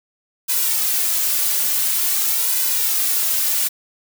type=noise with flanger; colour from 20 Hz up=blue; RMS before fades=-19 dBFS; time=0.48-3.69 s; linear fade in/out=20 ms; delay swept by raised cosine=2 to 3.5 ms; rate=0.47 Hz; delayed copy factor=+0.85; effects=none